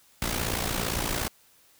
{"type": "noise with amplitude modulation", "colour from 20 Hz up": "pink", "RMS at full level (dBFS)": -26, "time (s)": [0.22, 1.28], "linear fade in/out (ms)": 0, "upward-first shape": "sine", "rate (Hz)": 57.5, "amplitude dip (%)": 70, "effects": ["white hiss -60 dBFS RMS until 1.79 s"]}